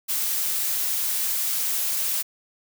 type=noise; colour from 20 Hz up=blue; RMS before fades=-25 dBFS; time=0.08-2.23 s; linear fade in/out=20 ms; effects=none